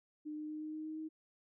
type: tone with pitch steps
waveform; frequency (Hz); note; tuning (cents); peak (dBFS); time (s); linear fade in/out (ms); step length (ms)
sine; 302.8 / 304.7 / 306.7 / 308.6 / 310.6 / 312.6 / 314.6; D#4 / D#4 / D#4 / D#4 / D#4 / D#4 / D#4; -47 / -36 / -25 / -14 / -3 / +8 / +19; -40; 0.25-1.09; 20; 120
effects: none